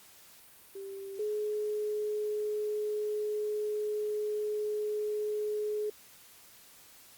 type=tone pair in turn; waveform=sine; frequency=392 / 422.4 Hz; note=G4 / G#4; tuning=0 / +29 cents; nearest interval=minor second; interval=129 cents; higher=second; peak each=-39 / -30 dBFS; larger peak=second; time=0.75-1.19 / 1.19-5.9 s; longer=second; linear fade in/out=5 ms; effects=white hiss -56 dBFS RMS until 7.17 s + Opus 48 kbps